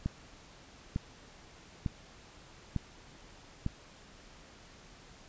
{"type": "click train", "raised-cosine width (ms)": 5, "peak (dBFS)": -19, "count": 5, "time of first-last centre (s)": [0.06, 3.664], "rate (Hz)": 1.11, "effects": ["pink hiss -55 dBFS RMS until 5.28 s", "resampled to 16000 Hz"]}